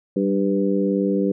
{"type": "harmonic tone with a mistuned harmonic", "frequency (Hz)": 98.9, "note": "G2", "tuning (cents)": 16, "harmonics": [2, 3, 4, 5], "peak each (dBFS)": [-21, -23, -24, -25], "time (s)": [0.16, 1.32], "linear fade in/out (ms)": 5, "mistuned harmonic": 2, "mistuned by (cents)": -32, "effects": []}